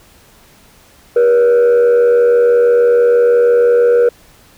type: tone with frequency modulation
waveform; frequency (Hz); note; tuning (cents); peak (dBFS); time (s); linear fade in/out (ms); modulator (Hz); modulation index
sine; 478.7; A#4; +46; -4; 1.16-4.09; 5; 86.1; 0.37
effects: tanh soft clip ceiling -6 dBFS + pink hiss -46 dBFS RMS until 4.57 s